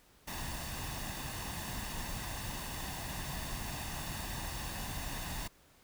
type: noise with comb filter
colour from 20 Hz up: pink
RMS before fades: -40 dBFS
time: 0.27-5.48 s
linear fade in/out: 10 ms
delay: 1.1 ms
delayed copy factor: +0.55
effects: pink hiss -64 dBFS RMS until 5.83 s